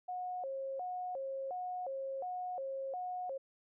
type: tone with vibrato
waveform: sine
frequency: 626 Hz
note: D#5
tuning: 10 cents sharp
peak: -37 dBFS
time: 0.08-3.38 s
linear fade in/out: 10 ms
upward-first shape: square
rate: 1.4 Hz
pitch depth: 260 cents each way
effects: none